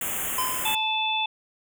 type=band-stop noise; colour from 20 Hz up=white; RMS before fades=-29 dBFS; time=0.01-0.75 s; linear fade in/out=2 ms; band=3300 to 6600 Hz; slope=96 dB/octave
type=tone with exponential decay; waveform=square; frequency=1022 Hz; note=C6; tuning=41 cents flat; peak=-24 dBFS; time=0.38-1.03 s; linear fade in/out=5 ms; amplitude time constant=140 ms
type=harmonic tone; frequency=873 Hz; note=A5; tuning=14 cents flat; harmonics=1 / 3 / 4; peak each=-27 / -28 / -27 dBFS; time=0.65-1.26 s; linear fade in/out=5 ms
effects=none